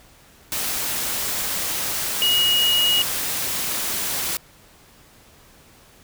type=tone in noise; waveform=sine; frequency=2890 Hz; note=F#7; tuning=41 cents flat; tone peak=-16 dBFS; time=2.22-3.02 s; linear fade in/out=0 ms; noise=white; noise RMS=-25 dBFS; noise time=0.52-4.37 s; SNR=+6 dB; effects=pink hiss -51 dBFS RMS until 6.03 s